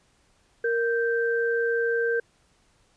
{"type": "tone pair together", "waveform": "sine", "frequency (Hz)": [465.7, 1566.4], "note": ["A#4", "G6"], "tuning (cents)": [-2, -2], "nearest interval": "octave + major sixth", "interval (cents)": 2100, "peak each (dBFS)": [-23, -27], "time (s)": [0.64, 2.2], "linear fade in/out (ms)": 5, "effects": ["pink hiss -64 dBFS RMS until 2.96 s", "resampled to 22050 Hz"]}